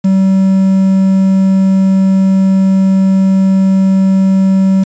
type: tone with quantisation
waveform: triangle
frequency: 191.5 Hz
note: G3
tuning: 40 cents flat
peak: -4 dBFS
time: 0.04-4.84 s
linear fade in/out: 10 ms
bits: 5
effects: resampled to 16000 Hz